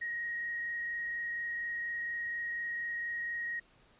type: tone with frequency modulation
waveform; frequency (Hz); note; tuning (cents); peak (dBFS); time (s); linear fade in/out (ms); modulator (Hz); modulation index
sine; 1883; A#6; +17; -34; 0.01-3.6; 10; 24.2; 0.54
effects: pink hiss -64 dBFS RMS until 3.99 s + resampled to 8000 Hz